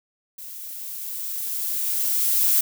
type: noise with level ramp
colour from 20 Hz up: violet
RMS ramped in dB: -38 to -18 dBFS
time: 0.38-2.61 s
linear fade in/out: 5 ms
effects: none